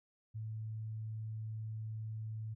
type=tone; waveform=sine; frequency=109.7 Hz; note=A2; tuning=5 cents flat; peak=-39 dBFS; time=0.34-2.55 s; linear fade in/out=20 ms; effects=none